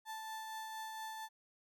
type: tone with tremolo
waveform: 35% pulse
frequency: 880 Hz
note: A5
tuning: in tune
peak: -40 dBFS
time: 0.05-1.29 s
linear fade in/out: 50 ms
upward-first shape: triangle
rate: 4.3 Hz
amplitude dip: 30%
effects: none